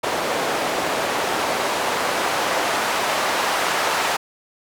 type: noise with band-pass filter sweep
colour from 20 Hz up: white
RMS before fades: -22 dBFS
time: 0.03-4.17 s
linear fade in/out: 10 ms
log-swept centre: 540 to 900 Hz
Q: 0.94
effects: none